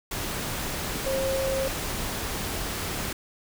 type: tone in noise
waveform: sine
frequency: 535 Hz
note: C5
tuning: 38 cents sharp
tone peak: -25 dBFS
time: 1.06-1.68 s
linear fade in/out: 5 ms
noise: pink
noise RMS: -31 dBFS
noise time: 0.11-3.13 s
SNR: +3 dB
effects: none